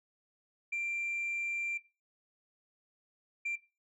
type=tone bursts at uneven times; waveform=sine; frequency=2365 Hz; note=D7; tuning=12 cents sharp; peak=-30 dBFS; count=2; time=0.72-1.78 / 3.45-3.56 s; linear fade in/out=10 ms; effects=noise-tail reverb RT60 0.3 s tail -20 dB re dry + tanh soft clip ceiling -30 dBFS